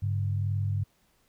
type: tone pair together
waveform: sine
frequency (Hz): 100.1 / 142.38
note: G2 / C#3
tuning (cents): +37 / +47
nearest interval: tritone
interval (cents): 610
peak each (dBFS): -26 / -34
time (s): 0.02-0.84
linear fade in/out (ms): 10
effects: pink hiss -68 dBFS RMS until 1.28 s